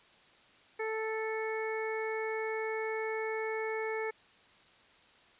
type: harmonic tone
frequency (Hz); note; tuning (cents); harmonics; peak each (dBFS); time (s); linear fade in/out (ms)
440; A4; 0; 1 / 2 / 3 / 4 / 5; -34 / -41 / -46 / -42 / -41; 0.79-4.11; 10
effects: white hiss -61 dBFS RMS until 5.39 s + resampled to 8000 Hz

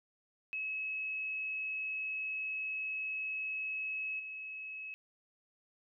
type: tone with level steps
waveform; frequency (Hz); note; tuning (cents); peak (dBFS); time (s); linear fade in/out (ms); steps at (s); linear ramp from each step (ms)
sine; 2575; E7; -41; -35 / -41; 0.53-4.94; 0; 4.19; 10
effects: none

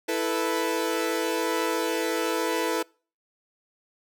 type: chord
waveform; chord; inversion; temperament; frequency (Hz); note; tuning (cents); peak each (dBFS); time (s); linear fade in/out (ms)
sawtooth; E suspended fourth; none; equal; 329.6 / 440 / 493.9; E4 / A4 / B4; 0 / 0 / 0; -25; 0.08-2.83; 10
effects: noise-tail reverb RT60 0.4 s tail -26 dB re dry

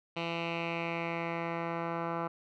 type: tone with low-pass filter sweep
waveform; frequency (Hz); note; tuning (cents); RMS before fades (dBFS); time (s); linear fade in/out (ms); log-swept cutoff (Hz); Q
10% pulse; 168; E3; +33; -35; 0.16-2.28; 10; 3100 to 1400; 3.2
effects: none

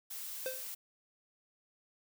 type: noise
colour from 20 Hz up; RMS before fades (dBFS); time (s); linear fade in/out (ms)
blue; -43; 0.1-0.75; 10
type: tone with exponential decay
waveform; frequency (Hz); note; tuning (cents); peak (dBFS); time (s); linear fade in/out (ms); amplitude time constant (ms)
square; 518; C5; -17; -33; 0.46-0.67; 1; 45
effects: none

